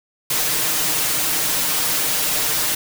white noise with comb filter, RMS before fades -20 dBFS, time 0.3-2.75 s, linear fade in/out 5 ms, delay 6.5 ms, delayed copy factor +0.95, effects none

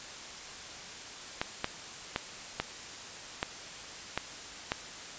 clicks, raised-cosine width 0.3 ms, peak -13 dBFS, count 7, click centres 1.415 / 1.644 / 2.161 / 2.6 / 3.429 / 4.176 / 4.719 s, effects white hiss -44 dBFS RMS until 5.18 s + resampled to 16000 Hz

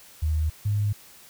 sine tone pair in turn, 77.78 / 103.58 Hz, D#2 / G#2, 0 / -4 cents, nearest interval perfect fourth, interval 496 cents, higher second, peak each -21 / -21 dBFS, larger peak neither, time 0.22-0.5 / 0.65-0.93 s, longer neither, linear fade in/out 10 ms, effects white hiss -50 dBFS RMS until 1.29 s

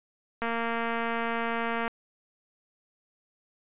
click train, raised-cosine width 0.5 ms, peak -16 dBFS, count 338, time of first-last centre 0.42-1.879 s, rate 231 Hz, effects resampled to 8000 Hz

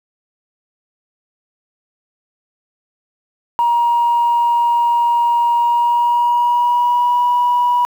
sine tone with pitch glide, 947 to 972.5 Hz, A#5 to B5, +27 to -27 cents, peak -10 dBFS, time 3.59-7.85 s, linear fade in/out 0 ms, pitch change +46 cents, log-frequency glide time 5.56-7.23 s, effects tanh soft clip ceiling -8 dBFS + 7-bit

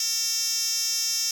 10% pulse tone with high-pass filter, 452.9 Hz, A#4, 50 cents flat, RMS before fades -26 dBFS, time 0-1.31 s, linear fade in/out 2 ms, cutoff 5200 Hz, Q 9.4, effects none

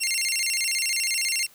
15% pulse tone with vibrato, 2407 Hz, D7, 42 cents sharp, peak -16 dBFS, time 0-1.47 s, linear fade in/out 20 ms, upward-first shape square, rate 14 Hz, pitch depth 220 cents each way, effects white hiss -54 dBFS RMS until 1.54 s

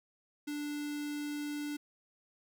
square tone with notch filter, 293.7 Hz, D4, in tune, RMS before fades -38 dBFS, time 0.47-1.77 s, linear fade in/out 10 ms, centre 780 Hz, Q 1.1, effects none

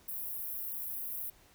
white high-pass noise, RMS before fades -39 dBFS, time 0.08-1.3 s, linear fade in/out 5 ms, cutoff 11000 Hz, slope 48 dB/octave, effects pink hiss -62 dBFS RMS until 1.54 s

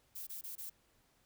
violet noise bursts, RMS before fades -45 dBFS, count 4, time 0.15-0.699 s, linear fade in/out 10 ms, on 120 ms, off 23 ms, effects pink hiss -72 dBFS RMS until 1.25 s

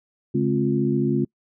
harmonic tone with a mistuned harmonic, 70.3 Hz, C#2, 25 cents sharp, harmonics 2 / 3 / 4 / 5, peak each -24 / -24 / -24 / -24 dBFS, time 0.34-1.25 s, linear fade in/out 10 ms, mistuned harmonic 4, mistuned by -100 cents, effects noise-tail reverb RT60 0.1 s tail -26 dB re dry

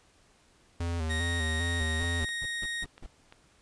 square tone with vibrato, 82.41 Hz, E2, in tune, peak -30 dBFS, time 0.8-2.25 s, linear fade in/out 5 ms, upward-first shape square, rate 2.5 Hz, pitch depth 58 cents each way
30% pulse tone, 1868 Hz, A#6, 3 cents sharp, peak -29 dBFS, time 1.09-2.85 s, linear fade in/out 20 ms
brown noise bursts, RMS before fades -40 dBFS, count 7, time 1.81-3.064 s, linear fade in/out 5 ms, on 42 ms, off 160 ms
click train, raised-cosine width 0.3 ms, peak -32 dBFS, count 4, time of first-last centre 2.29-3.324 s, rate 2.9 Hz
effects pink hiss -63 dBFS RMS until 3.61 s + resampled to 22050 Hz

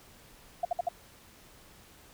sine tone bursts, 698.5 Hz, F5, in tune, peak -25 dBFS, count 4, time 0.63-0.888 s, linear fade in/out 5 ms, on 21 ms, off 58 ms, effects pink hiss -56 dBFS RMS until 2.13 s

